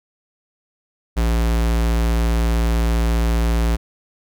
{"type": "tone", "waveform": "square", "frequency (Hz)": 57.2, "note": "A#1", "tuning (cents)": -32, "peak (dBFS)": -16, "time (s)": [1.16, 3.77], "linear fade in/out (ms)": 20, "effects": []}